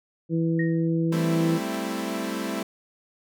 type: harmonic tone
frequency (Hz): 164.81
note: E3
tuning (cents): 0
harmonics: 1 / 2 / 3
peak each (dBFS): -23 / -25 / -33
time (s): 0.29-1.6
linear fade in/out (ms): 50
type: tone with exponential decay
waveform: sine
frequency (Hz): 1864.7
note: A#6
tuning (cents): 0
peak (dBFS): -27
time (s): 0.59-0.88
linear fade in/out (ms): 5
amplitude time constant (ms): 63
type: chord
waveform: sawtooth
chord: A minor seventh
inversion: third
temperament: equal with one note detuned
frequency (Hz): 196 / 220 / 261.6 / 331.2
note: G3 / A3 / C4 / E4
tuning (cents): 0 / 0 / 0 / +8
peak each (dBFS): -29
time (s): 1.12-2.63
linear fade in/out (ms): 5
effects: none